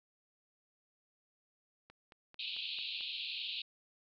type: click train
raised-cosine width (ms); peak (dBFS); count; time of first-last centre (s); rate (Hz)
0.3; -39; 6; 1.9-3.009; 4.51
type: band-pass noise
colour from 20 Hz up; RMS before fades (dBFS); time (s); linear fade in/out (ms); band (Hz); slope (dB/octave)
white; -41; 2.39-3.62; 5; 2500 to 4300; 96
effects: none